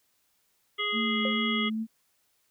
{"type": "harmonic tone", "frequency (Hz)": 415.3, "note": "G#4", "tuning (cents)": 0, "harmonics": [1, 3, 5, 7, 8], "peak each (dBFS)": [-37, -34, -31, -36, -32], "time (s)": [0.78, 1.7], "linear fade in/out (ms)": 20}
{"type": "tone with vibrato", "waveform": "sine", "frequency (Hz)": 221.4, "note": "A3", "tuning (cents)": 11, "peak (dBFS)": -28, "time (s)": [0.92, 1.87], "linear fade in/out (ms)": 50, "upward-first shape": "sine", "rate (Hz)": 2.3, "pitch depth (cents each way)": 27}
{"type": "tone with exponential decay", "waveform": "sine", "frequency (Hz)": 526, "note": "C5", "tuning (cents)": 9, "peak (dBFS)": -26, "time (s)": [1.25, 1.39], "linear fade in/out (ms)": 2, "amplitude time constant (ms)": 30}
{"effects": ["white hiss -71 dBFS RMS until 2.5 s"]}